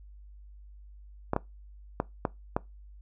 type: clicks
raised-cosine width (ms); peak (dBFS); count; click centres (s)
1; -12; 5; 1.334 / 1.364 / 2.001 / 2.252 / 2.565
effects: noise-tail reverb RT60 0.2 s tail -21 dB re dry + added 50 Hz sine -47 dBFS peak until 3.01 s